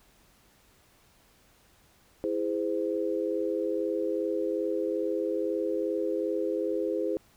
sine chord, E augmented, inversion none, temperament just, 329.6 / 412 / 515 Hz, E4 / G#4 / B#4, 0 / -14 / -28 cents, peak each -31 dBFS, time 2.24-7.17 s, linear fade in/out 0 ms, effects pink hiss -62 dBFS RMS until 7.36 s

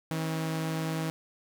sawtooth tone pair together, 160.5 / 270.5 Hz, E3 / C#4, -46 / -42 cents, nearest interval major sixth, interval 904 cents, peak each -26 / -35 dBFS, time 0.11-1.1 s, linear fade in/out 0 ms, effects 10-bit

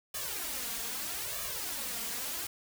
white noise with flanger, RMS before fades -37 dBFS, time 0.14-2.47 s, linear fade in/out 5 ms, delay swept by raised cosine 1.7 to 4.4 ms, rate 0.79 Hz, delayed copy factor +0.95, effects none

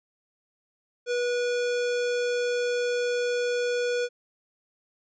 square tone, 486.5 Hz, B4, 26 cents flat, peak -25 dBFS, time 1.06-4.09 s, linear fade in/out 50 ms, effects resampled to 16000 Hz

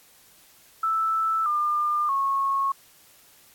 sine tone with pitch steps, 1318 / 1201.7 / 1095.6 Hz, E6 / D6 / C#6, -1 / +39 / -21 cents, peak -21 dBFS, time 0.83-2.72 s, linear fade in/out 5 ms, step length 630 ms, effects white hiss -55 dBFS RMS until 3.54 s + AAC 64 kbps

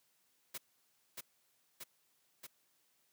white noise with echo, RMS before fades -43 dBFS, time 0.54-0.58 s, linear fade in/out 10 ms, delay 630 ms, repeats 3, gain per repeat -2 dB, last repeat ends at 2.47 s, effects white hiss -75 dBFS RMS until 3.12 s + high-pass 100 Hz 12 dB/octave

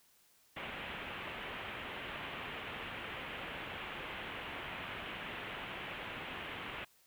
white low-pass noise, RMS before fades -44 dBFS, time 0.56-6.85 s, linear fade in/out 10 ms, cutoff 3100 Hz, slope 48 dB/octave, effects white hiss -68 dBFS RMS until 7.06 s

